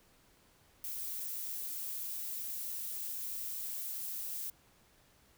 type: noise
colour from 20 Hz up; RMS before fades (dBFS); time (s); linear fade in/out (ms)
violet; -40; 0.84-4.5; 2
effects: pink hiss -66 dBFS RMS until 5.37 s